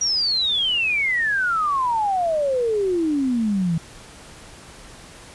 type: exponential sweep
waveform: sine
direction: down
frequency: 5800 to 159.7 Hz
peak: -18 dBFS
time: 0.01-3.78 s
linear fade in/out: 5 ms
effects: pink hiss -43 dBFS RMS until 5.34 s + resampled to 24000 Hz